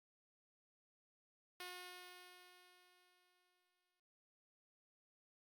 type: tone with exponential decay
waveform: 5% pulse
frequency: 360.5 Hz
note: F#4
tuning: 45 cents flat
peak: -36 dBFS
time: 1.6-4 s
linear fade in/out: 2 ms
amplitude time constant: 520 ms
effects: Opus 48 kbps